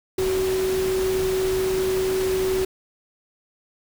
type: tone in noise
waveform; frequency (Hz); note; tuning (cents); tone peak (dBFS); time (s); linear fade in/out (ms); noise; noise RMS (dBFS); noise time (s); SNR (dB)
sine; 376.6; F#4; +31; -20; 0.18-2.65; 5; pink; -31; 0.18-2.65; +8
effects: none